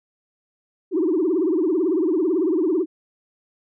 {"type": "tone with vibrato", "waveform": "sine", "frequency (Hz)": 342.6, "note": "F4", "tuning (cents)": -33, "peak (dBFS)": -16, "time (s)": [0.91, 2.86], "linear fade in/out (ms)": 50, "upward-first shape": "triangle", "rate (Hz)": 18, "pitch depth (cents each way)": 270, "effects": ["tanh soft clip ceiling -13 dBFS"]}